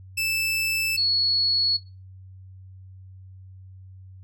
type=tone pair in turn; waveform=sawtooth / sine; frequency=2637 / 4371 Hz; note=E7 / C#8; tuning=0 / -25 cents; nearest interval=major sixth; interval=875 cents; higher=second; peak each=-20 dBFS; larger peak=neither; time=0.17-0.97 / 0.97-1.77 s; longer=neither; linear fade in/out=10 ms; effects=noise-tail reverb RT60 0.3 s tail -17 dB re dry + added 94 Hz sine -42 dBFS peak until 4.23 s